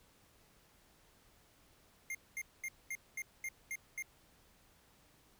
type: tone bursts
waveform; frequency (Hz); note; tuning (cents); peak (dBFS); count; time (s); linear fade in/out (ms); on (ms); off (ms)
square; 2115; C7; +18; -39; 8; 2.1-4.024; 2; 48; 220
effects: pink hiss -67 dBFS RMS until 5.39 s